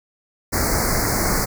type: band-stop noise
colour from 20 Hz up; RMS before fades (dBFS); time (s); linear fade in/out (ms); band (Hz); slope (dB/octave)
pink; -20; 0.52-1.46; 20; 2200 to 4400; 96
effects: none